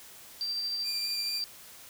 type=tone with tremolo; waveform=sine; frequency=4694 Hz; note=D8; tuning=2 cents flat; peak=-29 dBFS; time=0.41-1.44 s; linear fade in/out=0 ms; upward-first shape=sine; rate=13 Hz; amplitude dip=25%
type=tone with vibrato; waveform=10% pulse; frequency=2411 Hz; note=D7; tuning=45 cents sharp; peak=-30 dBFS; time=0.83-1.43 s; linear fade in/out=50 ms; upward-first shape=square; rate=4.5 Hz; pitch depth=8 cents each way
effects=white hiss -50 dBFS RMS until 1.89 s